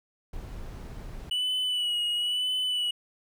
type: noise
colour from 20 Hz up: brown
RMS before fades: -39 dBFS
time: 0.33-1.3 s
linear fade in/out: 5 ms
type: tone with vibrato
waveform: triangle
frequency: 2950 Hz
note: F#7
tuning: 6 cents flat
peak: -24 dBFS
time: 1.31-2.91 s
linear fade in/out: 5 ms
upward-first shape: sine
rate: 1 Hz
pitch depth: 38 cents each way
effects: none